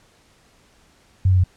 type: tone with pitch steps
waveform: sine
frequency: 94 / 92.49 / 91.01 Hz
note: F#2 / F#2 / F#2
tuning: +28 / 0 / -28 cents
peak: -12 dBFS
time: 1.25-1.439 s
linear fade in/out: 5 ms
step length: 63 ms
effects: pink hiss -56 dBFS RMS until 1.56 s + low-pass 9000 Hz 12 dB/octave